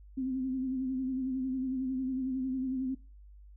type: tone with vibrato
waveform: sine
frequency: 260.5 Hz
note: C4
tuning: 7 cents flat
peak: -30 dBFS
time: 0.17-2.95 s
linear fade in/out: 10 ms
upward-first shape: sine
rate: 11 Hz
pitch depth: 44 cents each way
effects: noise-tail reverb RT60 0.3 s tail -20 dB re dry + added 50 Hz sine -50 dBFS peak until 3.56 s